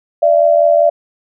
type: tone pair together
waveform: sine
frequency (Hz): 589 / 674.1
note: D5 / E5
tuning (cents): +5 / +39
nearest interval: major second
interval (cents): 234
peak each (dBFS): -10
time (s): 0.22-0.9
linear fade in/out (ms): 10
effects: none